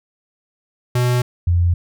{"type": "tone pair in turn", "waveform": ["square", "sine"], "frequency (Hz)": [123.47, 86.86], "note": ["B2", "F2"], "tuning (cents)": [0, -9], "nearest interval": "tritone", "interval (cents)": 609, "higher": "first", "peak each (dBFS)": [-15, -12], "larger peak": "second", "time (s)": [[0.95, 1.22], [1.47, 1.74]], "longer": "neither", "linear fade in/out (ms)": 5, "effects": []}